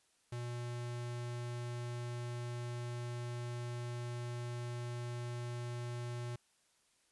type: tone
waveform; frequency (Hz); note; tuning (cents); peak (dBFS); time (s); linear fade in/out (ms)
square; 120.6; B2; -41; -40; 0.32-6.36; 5
effects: white hiss -73 dBFS RMS until 7.11 s + resampled to 24000 Hz